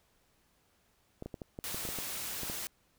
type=clicks; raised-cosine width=2 ms; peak=-27 dBFS; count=11; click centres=1.224 / 1.26 / 1.342 / 1.418 / 1.589 / 1.745 / 1.852 / 1.889 / 1.987 / 2.433 / 2.499 s
type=noise; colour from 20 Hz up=white; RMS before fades=-39 dBFS; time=1.64-2.67 s; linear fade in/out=0 ms
effects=pink hiss -71 dBFS RMS until 2.98 s